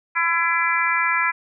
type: harmonic tone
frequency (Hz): 336.1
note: E4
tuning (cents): +34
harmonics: 3 / 4 / 5 / 6 / 7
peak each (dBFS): -24 / -24 / -24 / -24 / -24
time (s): 0.15-1.32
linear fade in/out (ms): 20
effects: none